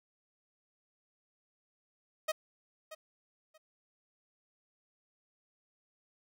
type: tone with echo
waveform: sawtooth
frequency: 627 Hz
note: D#5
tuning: 13 cents sharp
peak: -26 dBFS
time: 2.28-2.32 s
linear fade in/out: 10 ms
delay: 630 ms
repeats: 2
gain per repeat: -14 dB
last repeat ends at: 3.58 s
effects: none